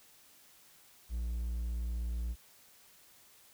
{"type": "tone", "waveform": "triangle", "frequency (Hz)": 58.4, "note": "A#1", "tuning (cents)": 4, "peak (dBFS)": -31, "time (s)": [1.09, 2.36], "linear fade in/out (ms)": 50, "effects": ["white hiss -61 dBFS RMS until 3.53 s"]}